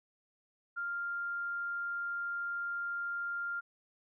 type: tone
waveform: sine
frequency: 1396.9 Hz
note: F6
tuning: in tune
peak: -34 dBFS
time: 0.76-3.61 s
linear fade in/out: 20 ms
effects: none